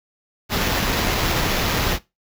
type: noise with sample-and-hold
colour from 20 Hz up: pink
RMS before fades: -21 dBFS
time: 0.49-1.99 s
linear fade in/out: 50 ms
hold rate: 8820 Hz
effects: noise-tail reverb RT60 0.2 s tail -18 dB re dry